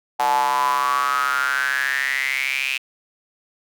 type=tone with high-pass filter sweep; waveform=square; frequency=66.7 Hz; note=C2; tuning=34 cents sharp; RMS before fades=-21 dBFS; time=0.19-2.78 s; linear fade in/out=10 ms; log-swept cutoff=810 to 2600 Hz; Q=9.1; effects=none